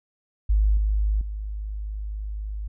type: tone with level steps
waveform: sine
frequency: 51.91 Hz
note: G#1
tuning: in tune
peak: -16 / -19 / -28 dBFS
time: 0.49-2.68 s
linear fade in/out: 10 ms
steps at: 0.77 / 1.21 s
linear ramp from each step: 2 ms
effects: none